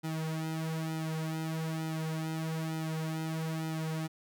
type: tone with flanger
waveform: sawtooth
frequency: 159.7 Hz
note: D#3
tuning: 45 cents sharp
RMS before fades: -35 dBFS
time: 0.03-4.08 s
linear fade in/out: 20 ms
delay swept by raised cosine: 1.8 to 4.5 ms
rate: 1.1 Hz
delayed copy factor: -1
effects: none